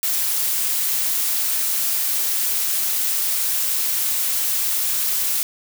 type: noise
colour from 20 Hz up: blue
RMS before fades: -21 dBFS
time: 0.03-5.43 s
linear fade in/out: 0 ms
effects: none